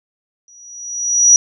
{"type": "tone with exponential growth", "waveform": "sine", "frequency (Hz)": 5820, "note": "F#8", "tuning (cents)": -29, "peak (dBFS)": -3, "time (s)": [0.48, 1.36], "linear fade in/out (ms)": 1, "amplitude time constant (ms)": 190, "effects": []}